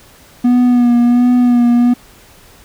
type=tone with vibrato; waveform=triangle; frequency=243.1 Hz; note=B3; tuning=27 cents flat; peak=-5 dBFS; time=0.44-1.94 s; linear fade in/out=10 ms; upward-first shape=sine; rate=1.4 Hz; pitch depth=29 cents each way; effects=pink hiss -43 dBFS RMS until 2.64 s